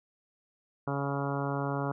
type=harmonic tone; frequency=140 Hz; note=C#3; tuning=18 cents sharp; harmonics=1 / 2 / 3 / 4 / 5 / 6 / 7 / 8 / 9 / 10; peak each=-33 / -36 / -38 / -39 / -40 / -41 / -41 / -42 / -43 / -43 dBFS; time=0.87-1.92 s; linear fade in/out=5 ms; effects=none